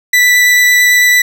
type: tone with vibrato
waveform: 40% pulse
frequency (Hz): 1975.5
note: B6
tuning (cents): 0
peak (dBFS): -5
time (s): 0.13-1.22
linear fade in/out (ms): 5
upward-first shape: sine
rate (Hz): 9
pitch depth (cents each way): 8
effects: none